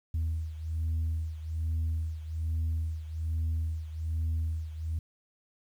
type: beating tone pair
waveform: sine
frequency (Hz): 80 / 81.2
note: D#2 / E2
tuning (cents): +49 / -26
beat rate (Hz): 1.2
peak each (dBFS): -29 / -33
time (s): 0.14-4.99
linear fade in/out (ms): 5
effects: tanh soft clip ceiling -25 dBFS + 10-bit